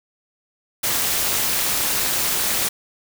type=noise with amplitude modulation; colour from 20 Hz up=white; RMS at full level=-18 dBFS; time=0.83-2.69 s; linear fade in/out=10 ms; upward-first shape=sine; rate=233 Hz; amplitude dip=70%; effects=none